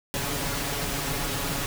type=noise with comb filter; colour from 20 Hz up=pink; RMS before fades=-29 dBFS; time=0.14-1.66 s; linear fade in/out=0 ms; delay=7.1 ms; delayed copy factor=+0.7; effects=none